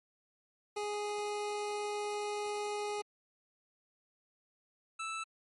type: tone pair in turn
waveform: 25% pulse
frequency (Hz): 415.3 / 1318.5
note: G#4 / E6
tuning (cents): 0 / 0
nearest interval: octave + minor sixth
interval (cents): 2000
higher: second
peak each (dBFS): -31 / -33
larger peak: first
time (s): 0.76-3.02 / 4.99-5.24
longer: first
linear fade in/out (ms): 10
effects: MP3 48 kbps